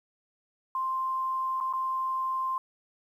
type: tone with dropouts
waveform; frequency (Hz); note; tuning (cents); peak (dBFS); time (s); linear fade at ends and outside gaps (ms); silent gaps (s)
sine; 1048; C6; +2; -27; 0.75-2.58; 2; 1.603-1.609 / 1.728-1.735
effects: 10-bit